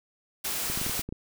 white noise, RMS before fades -31 dBFS, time 0.44-1.02 s, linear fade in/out 10 ms
clicks, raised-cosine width 3 ms, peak -22 dBFS, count 8, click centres 0.7 / 0.775 / 0.815 / 0.865 / 0.896 / 0.994 / 1.09 / 1.125 s
effects none

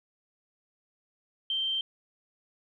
sine tone, 3136 Hz, G7, in tune, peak -27 dBFS, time 1.5-1.81 s, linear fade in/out 2 ms, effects 11-bit

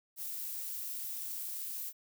violet noise, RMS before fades -40 dBFS, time 0.16-1.93 s, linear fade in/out 50 ms, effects none

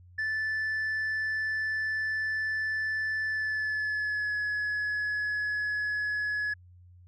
sine tone with pitch glide, 1752 to 1694.3 Hz, A6 to G#6, -8 to +34 cents, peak -25 dBFS, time 0.18-6.54 s, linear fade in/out 10 ms, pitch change -58 cents, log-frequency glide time 3.26-4.35 s, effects tanh soft clip ceiling -27 dBFS + added 89 Hz sine -51 dBFS peak until 7.07 s

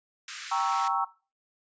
pink high-pass noise, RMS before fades -39 dBFS, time 0.28-0.88 s, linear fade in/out 2 ms, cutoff 1300 Hz, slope 48 dB/octave
sine chord, G diminished seventh, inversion none, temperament equal, 784 / 932.3 / 1108.7 / 1318.5 Hz, G5 / Bb5 / Db6 / Fb6, 0 / 0 / 0 / 0 cents, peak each -30 dBFS, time 0.51-1.05 s, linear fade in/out 10 ms
effects noise-tail reverb RT60 0.3 s tail -17 dB re dry + resampled to 16000 Hz

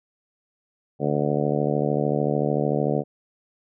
harmonic tone, 73.42 Hz, D2, in tune, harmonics 2 / 3 / 4 / 5 / 6 / 7 / 8 / 9 / 10, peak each -26 / -28 / -29 / -32 / -27 / -29 / -29 / -35 / -33 dBFS, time 0.99-3.04 s, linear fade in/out 50 ms, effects none

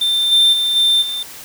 triangle tone with level steps, 3579 Hz, A7, 29 cents sharp, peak -12 / -7 / -13 / -9 / -19 dBFS, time 0.01-1.23 s, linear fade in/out 5 ms, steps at 0.31 / 0.52 / 0.75 / 1.01 s, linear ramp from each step 20 ms, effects white hiss -35 dBFS RMS until 1.44 s

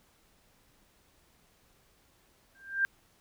sine tone with exponential growth, 1586 Hz, G6, 20 cents sharp, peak -21 dBFS, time 2.55-2.85 s, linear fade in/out 0 ms, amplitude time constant 65 ms, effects pink hiss -66 dBFS RMS until 3.2 s

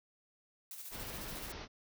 blue noise with tremolo, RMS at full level -46 dBFS, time 0.71-1.52 s, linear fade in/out 2 ms, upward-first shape square, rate 14 Hz, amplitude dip 40%
pink low-pass noise, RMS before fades -46 dBFS, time 0.9-1.68 s, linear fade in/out 50 ms, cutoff 6000 Hz, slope 96 dB/octave
effects none

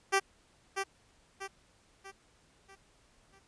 10% pulse tone with echo, 390 Hz, G4, 9 cents flat, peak -16 dBFS, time 0.12-0.2 s, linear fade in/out 20 ms, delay 640 ms, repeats 5, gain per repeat -7 dB, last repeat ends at 3.4 s, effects pink hiss -66 dBFS RMS until 3.47 s + resampled to 22050 Hz

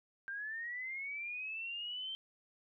sine linear sweep, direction up, 1570 to 3136 Hz, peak -39 dBFS, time 0.28-2.15 s, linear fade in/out 0 ms, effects none

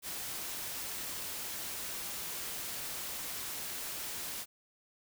white noise, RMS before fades -40 dBFS, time 0.02-4.46 s, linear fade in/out 50 ms, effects none

